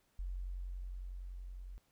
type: tone with level ramp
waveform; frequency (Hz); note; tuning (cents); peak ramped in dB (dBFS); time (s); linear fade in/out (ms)
sine; 45.38; F#1; -33; -37 to -45; 0.19-1.78; 0
effects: pink hiss -75 dBFS RMS until 1.91 s